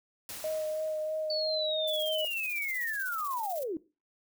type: noise with exponential decay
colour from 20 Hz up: white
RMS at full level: -40 dBFS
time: 0.29-1.9 s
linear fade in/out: 1 ms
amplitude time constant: 350 ms
type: tone with vibrato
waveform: sine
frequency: 622.3 Hz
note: D#5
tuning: in tune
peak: -30 dBFS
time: 0.44-2.25 s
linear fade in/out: 2 ms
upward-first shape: sine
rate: 3.1 Hz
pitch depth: 14 cents each way
type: linear sweep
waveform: sine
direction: down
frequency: 4510 to 291.9 Hz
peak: -31 dBFS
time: 1.3-3.77 s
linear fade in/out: 2 ms
type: noise with tremolo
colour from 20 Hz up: violet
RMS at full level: -41 dBFS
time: 1.87-3.64 s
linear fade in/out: 10 ms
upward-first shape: square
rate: 16 Hz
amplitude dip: 55%
effects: noise-tail reverb RT60 0.3 s tail -18 dB re dry